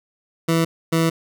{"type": "tone pair in turn", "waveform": "20% pulse", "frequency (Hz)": [164.7, 163.86], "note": ["E3", "E3"], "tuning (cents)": [-1, -10], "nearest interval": "unison", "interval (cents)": 9, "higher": "first", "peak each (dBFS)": -11, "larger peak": "neither", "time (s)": [[0.48, 0.65], [0.92, 1.1]], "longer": "second", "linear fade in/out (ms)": 10, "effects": []}